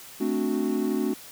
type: chord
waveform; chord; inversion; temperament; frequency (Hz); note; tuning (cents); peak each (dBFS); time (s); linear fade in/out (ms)
triangle; D dominant seventh; second; equal; 220 / 261.6 / 293.7 / 370; A3 / C4 / D4 / F#4; 0 / 0 / 0 / 0; -27; 0.2-1.14; 10
effects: white hiss -45 dBFS RMS until 1.31 s